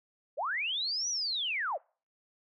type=linear two-way sweep; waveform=sine; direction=up then down; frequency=466.2 to 5990 to 466.2 Hz; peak=-30 dBFS; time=0.37-1.78 s; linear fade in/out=20 ms; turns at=1.09 s; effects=noise-tail reverb RT60 0.4 s tail -26 dB re dry